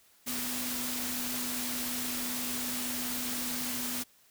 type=tone in noise; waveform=sine; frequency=246.9 Hz; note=B3; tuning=in tune; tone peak=-39 dBFS; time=0.26-4.04 s; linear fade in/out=20 ms; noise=white; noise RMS=-35 dBFS; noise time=0.26-4.04 s; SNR=-7 dB; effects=white hiss -63 dBFS RMS until 4.3 s